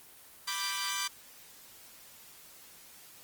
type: chord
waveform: 10% pulse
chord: G major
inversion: first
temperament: equal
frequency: 987.8 / 1174.7 / 1568 Hz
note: B5 / D6 / G6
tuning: 0 / 0 / 0 cents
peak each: -29 / -27 / -28 dBFS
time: 0.47-1.08 s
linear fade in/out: 10 ms
effects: white hiss -54 dBFS RMS until 3.23 s + Opus 24 kbps